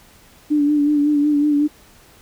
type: tone with vibrato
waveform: sine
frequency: 293.7 Hz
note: D4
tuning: in tune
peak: -13 dBFS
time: 0.5-1.68 s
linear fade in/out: 20 ms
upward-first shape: sine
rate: 5.4 Hz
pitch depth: 37 cents each way
effects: pink hiss -49 dBFS RMS until 2.21 s